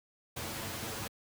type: noise with comb filter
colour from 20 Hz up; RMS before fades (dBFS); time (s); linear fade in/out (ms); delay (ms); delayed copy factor
pink; -39; 0.36-1.08; 10; 9; +0.65
effects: high-pass 60 Hz 12 dB/octave